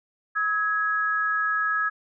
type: tone pair together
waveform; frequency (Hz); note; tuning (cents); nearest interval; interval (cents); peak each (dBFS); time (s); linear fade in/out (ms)
sine; 1284 / 1664.6; E6 / G#6; -46 / +4; major third; 450; -25 / -24; 0.35-1.9; 20
effects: none